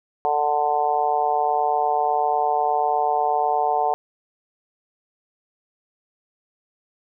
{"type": "harmonic tone", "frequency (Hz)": 148.2, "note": "D3", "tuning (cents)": 16, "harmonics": [3, 4, 5, 6, 7], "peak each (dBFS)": [-27, -29, -20, -24, -32], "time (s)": [0.25, 3.94], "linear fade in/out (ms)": 0, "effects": []}